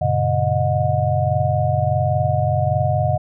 sine tone cluster, 95.2 / 118.8 / 140.2 / 620 / 724 Hz, F#2 / A#2 / C#3 / D#5 / F#5, +50 / +33 / +20 / -6 / -38 cents, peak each -22 dBFS, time 0.01-3.18 s, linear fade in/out 10 ms, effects none

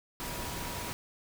sine tone in noise, 964 Hz, B5, 42 cents flat, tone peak -46 dBFS, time 0.2-0.93 s, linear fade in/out 0 ms, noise pink, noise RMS -38 dBFS, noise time 0.2-0.93 s, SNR -11 dB, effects none

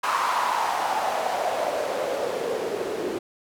white noise with band-pass filter sweep, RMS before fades -26 dBFS, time 0.03-3.19 s, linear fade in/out 10 ms, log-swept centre 1100 to 370 Hz, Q 4.4, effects none

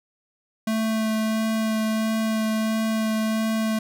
square tone with vibrato, 220 Hz, A3, in tune, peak -22 dBFS, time 0.67-3.79 s, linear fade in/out 5 ms, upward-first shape sine, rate 1.5 Hz, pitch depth 10 cents each way, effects none

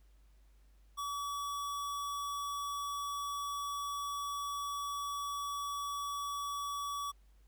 square tone, 1140 Hz, C#6, 48 cents sharp, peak -37 dBFS, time 0.97-7.12 s, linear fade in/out 20 ms, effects added 50 Hz sine -60 dBFS peak until 7.47 s + pink hiss -75 dBFS RMS until 7.47 s

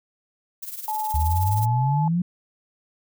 violet noise with tremolo, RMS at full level -31 dBFS, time 0.62-1.66 s, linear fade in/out 10 ms, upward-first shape triangle, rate 19 Hz, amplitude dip 80%
sine tone, 860 Hz, A5, 40 cents flat, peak -24 dBFS, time 0.88-2.08 s, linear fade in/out 2 ms
sine exponential sweep, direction up, 73.42 to 181.8 Hz, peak -19 dBFS, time 1.14-2.22 s, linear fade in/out 5 ms
effects none

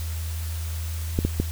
clicks, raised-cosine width 3 ms, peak -9 dBFS, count 3, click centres 1.189 / 1.25 / 1.4 s, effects added 81 Hz sine -27 dBFS peak until 1.51 s + white hiss -40 dBFS RMS until 1.51 s

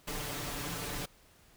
pink noise with comb filter, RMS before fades -38 dBFS, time 0.07-1.06 s, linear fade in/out 10 ms, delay 6.8 ms, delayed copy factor +0.8, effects pink hiss -62 dBFS RMS until 1.56 s

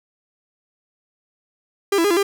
45% pulse tone with pitch steps, 399.3 / 332.8 / 408.6 / 340.9 / 399.1 Hz, G4 / E4 / G#4 / F4 / G4, +32 / +17 / -28 / -42 / +31 cents, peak -15 dBFS, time 1.92-2.23 s, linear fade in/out 5 ms, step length 62 ms, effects none

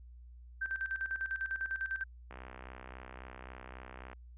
sine tone with tremolo, 1561 Hz, G6, 8 cents flat, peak -32 dBFS, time 0.61-2.04 s, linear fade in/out 10 ms, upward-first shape square, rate 10 Hz, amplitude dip 70%
click train, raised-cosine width 0.5 ms, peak -32 dBFS, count 117, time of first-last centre 2.31-4.131 s, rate 63.7 Hz
effects added 60 Hz sine -50 dBFS peak until 4.37 s + resampled to 8000 Hz

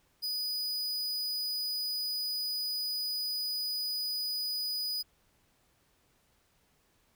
45% pulse tone, 4960 Hz, D#8, 6 cents flat, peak -31 dBFS, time 0.22-5.03 s, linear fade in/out 20 ms, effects pink hiss -70 dBFS RMS until 7.15 s

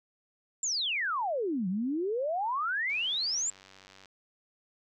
sine exponential two-way sweep, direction down then up, 7540 to 176.3 to 7540 Hz, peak -28 dBFS, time 0.63-3.5 s, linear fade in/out 2 ms, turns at 1.68 s
click train, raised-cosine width 0.2 ms, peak -35 dBFS, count 112, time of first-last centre 2.9-4.057 s, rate 95.9 Hz
effects none

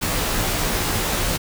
pink noise with comb filter, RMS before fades -22 dBFS, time 0.01-1.38 s, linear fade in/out 20 ms, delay 15 ms, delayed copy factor -0.85, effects none

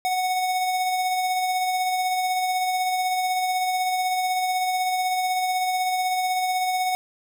square tone with tremolo, 739 Hz, F#5, 2 cents flat, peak -21 dBFS, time 0.05-6.95 s, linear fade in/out 0 ms, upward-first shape sine, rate 16 Hz, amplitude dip 30%, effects none

